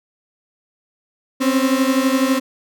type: beating tone pair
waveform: 35% pulse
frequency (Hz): 260 / 272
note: C4 / C#4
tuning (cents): -11 / -33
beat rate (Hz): 12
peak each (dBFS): -15 / -17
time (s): 1.4-2.4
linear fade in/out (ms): 20
effects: none